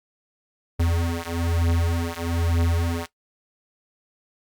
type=beating tone pair; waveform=square; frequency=83.8 / 84.9 Hz; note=E2 / F2; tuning=+29 / -48 cents; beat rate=1.1 Hz; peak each=-25 dBFS; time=0.79-3.07 s; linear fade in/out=10 ms; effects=noise-tail reverb RT60 0.1 s tail -17 dB re dry + Opus 48 kbps